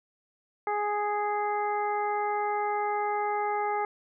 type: harmonic tone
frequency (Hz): 415.3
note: G#4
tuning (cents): 0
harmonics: 1 / 2 / 3 / 4 / 5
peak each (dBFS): -32 / -28 / -35 / -43 / -39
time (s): 0.67-3.85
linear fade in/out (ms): 2
effects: none